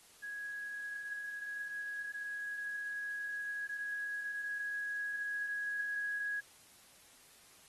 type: tone with level ramp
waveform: sine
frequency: 1661.2 Hz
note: G#6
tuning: in tune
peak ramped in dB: -40 to -34 dBFS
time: 0.22-6.41 s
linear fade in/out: 20 ms
effects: white hiss -61 dBFS RMS until 7.68 s + AAC 32 kbps